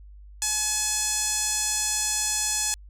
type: tone with band-pass filter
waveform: sawtooth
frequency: 852 Hz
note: G#5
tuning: 44 cents sharp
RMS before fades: -26 dBFS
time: 0.42-2.74 s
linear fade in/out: 0 ms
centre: 7300 Hz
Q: 2.6
effects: added 50 Hz sine -43 dBFS peak until 2.89 s